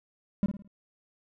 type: tone with echo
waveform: triangle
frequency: 200.5 Hz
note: G3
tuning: 39 cents sharp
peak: -19 dBFS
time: 0.43-0.46 s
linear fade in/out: 0 ms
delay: 54 ms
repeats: 4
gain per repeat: -8 dB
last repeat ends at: 0.676 s
effects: none